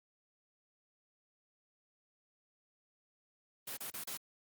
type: noise bursts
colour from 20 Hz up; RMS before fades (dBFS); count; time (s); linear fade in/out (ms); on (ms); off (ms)
white; -42; 4; 3.67-4.172; 5; 100; 34
effects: high-pass 100 Hz 12 dB/octave + Opus 32 kbps